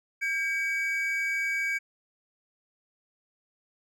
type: tone pair together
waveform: triangle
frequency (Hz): 1606.5 / 2272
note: G6 / C#7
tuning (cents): +42 / +42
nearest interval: tritone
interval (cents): 600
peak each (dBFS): -30 / -26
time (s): 0.21-1.79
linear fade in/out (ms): 20
effects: none